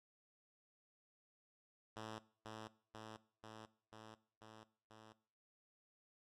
5% pulse tone with echo, 109.8 Hz, A2, 3 cents flat, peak -36 dBFS, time 1.96-2.19 s, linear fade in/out 10 ms, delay 490 ms, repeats 6, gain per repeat -2 dB, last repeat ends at 5.13 s, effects noise-tail reverb RT60 0.5 s tail -19 dB re dry + low-pass 7000 Hz 12 dB/octave

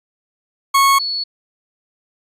40% pulse / sine tone pair in turn, 1100 / 4408 Hz, C#6 / C#8, -14 / -11 cents, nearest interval 2 octaves, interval 2403 cents, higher second, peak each -9 / -19 dBFS, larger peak first, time 0.74-0.99 / 0.99-1.24 s, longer neither, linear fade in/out 10 ms, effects resampled to 32000 Hz

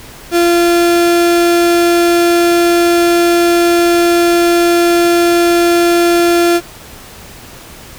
35% pulse tone, 344.3 Hz, F4, 25 cents flat, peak -6 dBFS, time 0.31-6.61 s, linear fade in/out 50 ms, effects pink hiss -34 dBFS RMS until 7.98 s

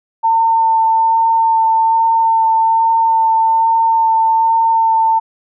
sine tone with vibrato, 901 Hz, A5, 41 cents sharp, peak -9 dBFS, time 0.23-5.2 s, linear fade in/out 20 ms, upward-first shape sine, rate 1.2 Hz, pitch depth 11 cents each way, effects none

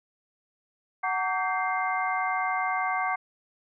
sine tone cluster, 745 / 911 / 1144 / 1566 / 2099 Hz, F#5 / A#5 / D6 / G6 / C7, +12 / -40 / -46 / -2 / +5 cents, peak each -29 / -35 / -30 / -34 / -32 dBFS, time 1.03-3.16 s, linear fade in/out 10 ms, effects none

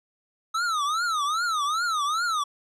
square tone with vibrato, 1276 Hz, D#6, 43 cents sharp, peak -24 dBFS, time 0.54-2.44 s, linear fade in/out 10 ms, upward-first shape triangle, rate 2.5 Hz, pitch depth 230 cents each way, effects low-pass 8000 Hz 12 dB/octave

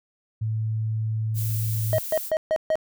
sine tone, 110 Hz, A2, in tune, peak -23 dBFS, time 0.41-1.99 s, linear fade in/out 10 ms
violet noise, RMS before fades -33 dBFS, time 1.34-2.32 s, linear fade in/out 50 ms
triangle tone bursts, 630 Hz, D#5, 21 cents sharp, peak -17 dBFS, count 5, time 1.93-2.755 s, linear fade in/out 0 ms, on 53 ms, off 140 ms
effects none

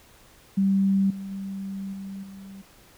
sine tone with level steps, 194.8 Hz, G3, 11 cents flat, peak -18 / -32 / -30 / -33 / -39 dBFS, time 0.57-2.62 s, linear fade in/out 10 ms, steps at 1.1 / 1.31 / 1.93 / 2.23 s, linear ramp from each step 5 ms, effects pink hiss -54 dBFS RMS until 2.97 s

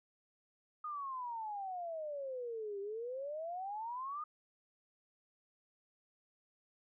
sine exponential two-way sweep, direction down then up, 1244.5 to 392 to 1244.5 Hz, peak -39 dBFS, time 0.84-4.24 s, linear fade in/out 5 ms, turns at 2.8 s, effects none

